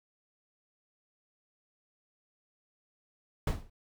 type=noise with exponential decay; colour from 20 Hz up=brown; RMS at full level=-22 dBFS; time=3.47-3.7 s; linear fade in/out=5 ms; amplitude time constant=49 ms; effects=none